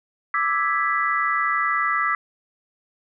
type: chord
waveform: sine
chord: E dominant seventh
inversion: third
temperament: equal with one note detuned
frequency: 1174.7 / 1314.7 / 1661.2 / 1975.5 Hz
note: D6 / E6 / G#6 / B6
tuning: 0 / -5 / 0 / 0 cents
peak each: -24 / -24 / -28 / -24 dBFS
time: 0.34-2.15 s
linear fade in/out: 2 ms
effects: none